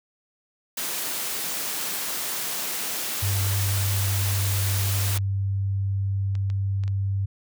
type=high-pass noise; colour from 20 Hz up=white; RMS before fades=-29 dBFS; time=0.77-5.18 s; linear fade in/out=5 ms; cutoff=160 Hz; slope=12 dB/octave
type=tone; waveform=sine; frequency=98 Hz; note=G2; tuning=in tune; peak=-22 dBFS; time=3.22-7.26 s; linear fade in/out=10 ms
type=clicks; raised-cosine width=0.2 ms; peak=-26 dBFS; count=9; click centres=4.126 / 4.332 / 4.452 / 4.854 / 5.186 / 6.353 / 6.501 / 6.837 / 6.879 s
effects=none